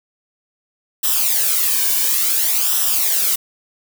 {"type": "noise with flanger", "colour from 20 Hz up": "blue", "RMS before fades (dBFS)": -17, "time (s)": [1.03, 3.36], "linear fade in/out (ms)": 10, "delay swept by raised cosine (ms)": [0.44, 1.54], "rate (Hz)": 0.57, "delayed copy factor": -0.7, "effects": []}